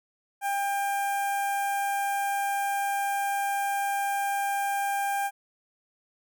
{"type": "tone with notch filter", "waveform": "sawtooth", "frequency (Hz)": 798, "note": "G5", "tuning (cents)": 31, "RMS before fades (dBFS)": -28, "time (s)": [0.41, 5.31], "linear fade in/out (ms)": 50, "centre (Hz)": 4200, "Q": 0.61, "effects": []}